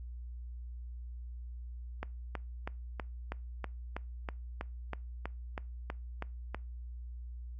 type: click train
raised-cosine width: 0.5 ms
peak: -22 dBFS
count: 15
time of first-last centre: 2.03-6.546 s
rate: 3.1 Hz
effects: noise-tail reverb RT60 0.3 s tail -24 dB re dry + added 60 Hz sine -41 dBFS peak until 7.59 s